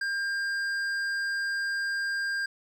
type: tone with hard clipping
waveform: triangle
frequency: 1600 Hz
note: G6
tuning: 35 cents sharp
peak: -29 dBFS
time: 0.01-2.46 s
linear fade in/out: 5 ms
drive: 11 dB
effects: none